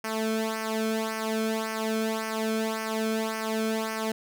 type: tone with flanger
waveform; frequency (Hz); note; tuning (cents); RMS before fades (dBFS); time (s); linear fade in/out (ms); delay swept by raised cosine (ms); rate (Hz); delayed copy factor
sawtooth; 220.7; A3; +5; -29; 0.04-4.12; 5; 0.26 to 1.08; 1.8; -0.8
effects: none